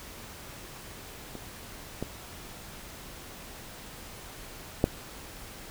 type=clicks; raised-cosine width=2 ms; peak=-25 / -18 / -7 dBFS; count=3; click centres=1.353 / 2.026 / 4.841 s; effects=pink hiss -45 dBFS RMS until 5.7 s